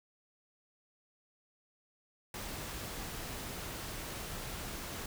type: noise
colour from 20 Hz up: pink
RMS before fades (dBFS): -42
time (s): 2.34-5.06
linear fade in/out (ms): 2
effects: none